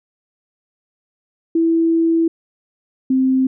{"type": "tone pair in turn", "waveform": "sine", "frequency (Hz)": [329.6, 261.6], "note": ["E4", "C4"], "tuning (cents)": [0, 0], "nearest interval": "major third", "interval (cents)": 400, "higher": "first", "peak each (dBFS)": -12, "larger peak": "neither", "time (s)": [[1.55, 2.28], [3.1, 3.47]], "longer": "first", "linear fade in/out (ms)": 5, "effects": []}